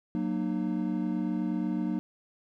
triangle chord, D# minor, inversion first, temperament equal with one note detuned, 185 / 233.1 / 304 Hz, F#3 / A#3 / D#4, 0 / 0 / -40 cents, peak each -30 dBFS, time 0.15-1.99 s, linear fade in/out 0 ms, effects none

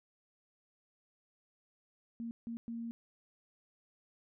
sine tone bursts at uneven times, 231.8 Hz, A#3, 10 cents flat, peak -38 dBFS, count 3, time 2.2-2.31 / 2.47-2.57 / 2.68-2.91 s, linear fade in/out 0 ms, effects none

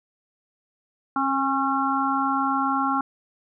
harmonic tone with a mistuned harmonic, 272.4 Hz, C#4, 30 cents flat, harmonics 1 / 3 / 4 / 5, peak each -26 / -26 / -26 / -26 dBFS, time 1.16-3.01 s, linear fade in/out 2 ms, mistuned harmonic 1, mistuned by -16 cents, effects none

